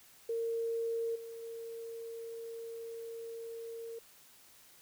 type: tone with level steps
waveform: sine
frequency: 459.2 Hz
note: A#4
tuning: 26 cents flat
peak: -32 / -43 / -41 dBFS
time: 0.29-3.99 s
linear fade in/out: 5 ms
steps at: 1.15 / 1.42 s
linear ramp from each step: 10 ms
effects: white hiss -60 dBFS RMS until 4.81 s